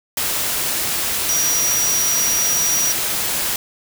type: tone in noise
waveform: sine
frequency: 5780 Hz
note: F#8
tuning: 41 cents flat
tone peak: -17 dBFS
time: 1.29-2.92 s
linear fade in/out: 2 ms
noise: white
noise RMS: -21 dBFS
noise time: 0.17-3.56 s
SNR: +1 dB
effects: none